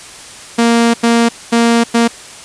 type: tone bursts at uneven times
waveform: sawtooth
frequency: 233.1 Hz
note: A#3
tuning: in tune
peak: -4 dBFS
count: 4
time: 0.58-0.94 / 1.03-1.29 / 1.52-1.84 / 1.94-2.08 s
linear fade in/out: 10 ms
effects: white hiss -33 dBFS RMS until 2.44 s + resampled to 22050 Hz